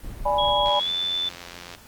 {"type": "noise with tremolo", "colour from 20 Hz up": "brown", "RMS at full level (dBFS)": -34, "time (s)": [0.03, 0.7], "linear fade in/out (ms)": 10, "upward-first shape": "sine", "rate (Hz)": 5, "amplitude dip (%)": 30}
{"type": "chord", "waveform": "sine", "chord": "G# diminished", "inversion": "second", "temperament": "equal", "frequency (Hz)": [587.3, 830.6, 987.8], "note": ["D5", "G#5", "B5"], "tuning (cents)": [0, 0, 0], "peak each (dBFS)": [-24, -23, -24], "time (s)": [0.25, 0.8], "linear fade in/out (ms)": 10}
{"type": "tone with pitch glide", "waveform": "sine", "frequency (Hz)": [3318, 3515], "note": ["G#7", "A7"], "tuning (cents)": [-2, -2], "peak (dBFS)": -23, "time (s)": [0.38, 1.29], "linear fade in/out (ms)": 5, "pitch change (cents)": 100, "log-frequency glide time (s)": [0.79, 0.9]}
{"type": "click train", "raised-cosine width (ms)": 0.2, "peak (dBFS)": -20, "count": 96, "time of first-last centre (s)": [0.66, 1.749], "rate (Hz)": 87.2}
{"effects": ["pink hiss -49 dBFS RMS until 1.87 s", "Opus 32 kbps"]}